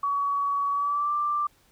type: tone with pitch glide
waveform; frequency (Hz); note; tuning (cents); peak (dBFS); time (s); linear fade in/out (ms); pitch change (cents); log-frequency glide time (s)
sine; 1130 to 1180; C#6 to D6; +33 to +8; -23; 0.03-1.47; 5; +75; 0.72-1.13
effects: pink hiss -62 dBFS RMS until 1.71 s